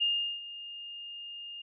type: tone with ADSR envelope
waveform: sine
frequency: 2825 Hz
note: F7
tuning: 19 cents sharp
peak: -24 dBFS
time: 0-1.62 s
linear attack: 21 ms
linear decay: 380 ms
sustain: -16 dB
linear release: 8 ms
effects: none